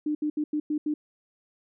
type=tone bursts at uneven times; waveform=sine; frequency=300.8 Hz; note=D4; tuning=42 cents sharp; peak=-24 dBFS; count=6; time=0.06-0.15 / 0.22-0.3 / 0.37-0.44 / 0.53-0.6 / 0.7-0.78 / 0.86-0.94 s; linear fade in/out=5 ms; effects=none